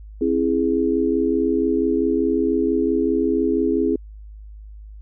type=chord; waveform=sine; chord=C augmented; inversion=none; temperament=equal with one note detuned; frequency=265 / 329.6 / 415.3 Hz; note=C4 / E4 / G#4; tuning=+22 / 0 / 0 cents; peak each=-21 dBFS; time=0.21-3.96 s; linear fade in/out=5 ms; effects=added 52 Hz sine -36 dBFS peak until 5.01 s